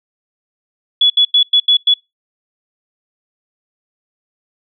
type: tone bursts at uneven times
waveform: sine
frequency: 3400 Hz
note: G#7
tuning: 40 cents sharp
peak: -7 dBFS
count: 6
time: 1.01-1.1 / 1.17-1.25 / 1.34-1.43 / 1.53-1.6 / 1.68-1.77 / 1.87-1.94 s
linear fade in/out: 5 ms
effects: noise-tail reverb RT60 0.2 s tail -25 dB re dry